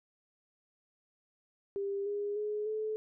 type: tone with pitch steps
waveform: sine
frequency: 398 / 409.2 / 420.7 / 432.5 Hz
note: G4 / G#4 / G#4 / A4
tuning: +26 / -26 / +22 / -30 cents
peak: -32 dBFS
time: 1.76-2.96 s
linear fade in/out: 0 ms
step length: 300 ms
effects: none